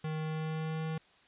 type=tone with pitch glide; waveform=square; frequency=156.4 to 159.04 Hz; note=D#3 to D#3; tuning=+9 to +38 cents; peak=-34 dBFS; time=0.04-0.98 s; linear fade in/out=5 ms; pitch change=+29 cents; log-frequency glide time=0.14-0.85 s; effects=white hiss -63 dBFS RMS until 1.27 s + resampled to 8000 Hz